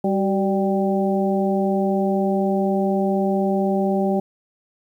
harmonic tone with a mistuned harmonic, 196 Hz, G3, in tune, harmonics 1 / 2 / 3 / 4, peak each -20 / -23 / -25 / -26 dBFS, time 0.04-4.2 s, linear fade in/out 5 ms, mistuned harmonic 2, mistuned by -53 cents, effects 9-bit

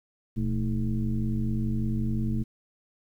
sine tone with frequency modulation, 122.6 Hz, B2, 12 cents flat, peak -24 dBFS, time 0.36-2.44 s, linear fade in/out 20 ms, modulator 96.8 Hz, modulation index 1.4, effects 10-bit

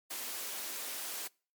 white high-pass noise, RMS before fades -40 dBFS, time 0.1-1.28 s, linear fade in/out 10 ms, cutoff 240 Hz, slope 24 dB/octave, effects noise-tail reverb RT60 0.4 s tail -26 dB re dry + MP3 96 kbps

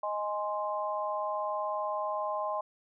sine chord, Ab major, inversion second, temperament equal, 622.3 / 830.6 / 1046.5 Hz, Eb5 / Ab5 / C6, 0 / 0 / 0 cents, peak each -34 / -36 / -34 dBFS, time 0.03-2.61 s, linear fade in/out 5 ms, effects none

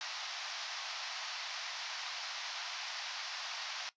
white band-pass noise, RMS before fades -42 dBFS, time 0.01-3.89 s, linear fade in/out 0 ms, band 670 to 5700 Hz, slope 48 dB/octave, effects noise-tail reverb RT60 0.1 s tail -17 dB re dry + resampled to 16000 Hz

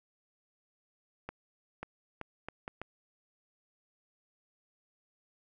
accelerating click train, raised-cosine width 0.5 ms, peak -24 dBFS, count 6, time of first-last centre 1.29-2.816 s, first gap 540 ms, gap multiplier 0.71, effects none

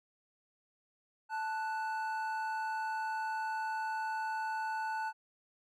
triangle tone pair together, 880 / 1480 Hz, A5 / F#6, 0 / 0 cents, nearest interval major sixth, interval 900 cents, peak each -33 / -38 dBFS, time 1.29-5.13 s, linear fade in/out 50 ms, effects none

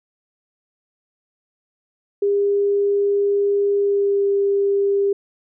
sine tone with pitch glide, 403.3 to 399.1 Hz, G4 to G4, +49 to +31 cents, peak -15 dBFS, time 2.22-5.13 s, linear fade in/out 5 ms, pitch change -18 cents, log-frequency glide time 3.76-4.27 s, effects none

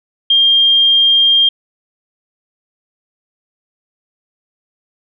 sine tone, 3206 Hz, G7, 38 cents sharp, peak -7 dBFS, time 0.3-1.49 s, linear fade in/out 5 ms, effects none

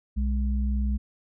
sine tone pair together, 62 / 208.5 Hz, B1 / G#3, +7 / +7 cents, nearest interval octave + major sixth, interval 2100 cents, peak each -23 / -31 dBFS, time 0.16-0.98 s, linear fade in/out 20 ms, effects none

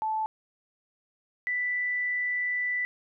sine tone pair in turn, 873 / 1979.7 Hz, A5 / B6, -14 / +4 cents, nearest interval octave + major second, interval 1418 cents, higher second, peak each -26 dBFS, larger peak neither, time 0.02-0.26 / 1.47-2.85 s, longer second, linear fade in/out 0 ms, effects none

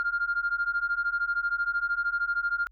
sine beating tone pair, 1396 / 1409 Hz, F6 / F6, -1 / +15 cents, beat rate 13 Hz, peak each -28 / -27 dBFS, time 0-2.67 s, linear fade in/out 0 ms, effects tanh soft clip ceiling -19 dBFS + added 48 Hz sine -54 dBFS peak until 2.71 s

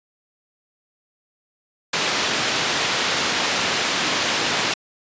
white band-pass noise, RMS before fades -22 dBFS, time 1.93-4.74 s, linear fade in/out 5 ms, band 140 to 4200 Hz, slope 12 dB/octave, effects resampled to 16000 Hz

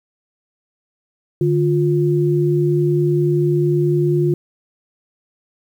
sine tone pair together, 148.25 / 352.6 Hz, D3 / F4, +17 / +17 cents, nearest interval octave + minor third, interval 1500 cents, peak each -16 dBFS, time 1.41-4.34 s, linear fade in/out 2 ms, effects 8-bit

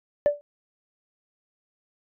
sine tone with exponential decay, 583 Hz, D5, 13 cents flat, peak -11 dBFS, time 0.26-0.41 s, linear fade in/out 0 ms, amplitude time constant 32 ms, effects tanh soft clip ceiling -13 dBFS

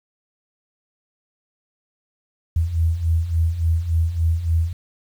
sine beating tone pair, 80 / 83.5 Hz, D#2 / E2, +49 / +23 cents, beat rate 3.5 Hz, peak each -23 / -18 dBFS, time 2.56-4.73 s, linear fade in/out 5 ms, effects 8-bit

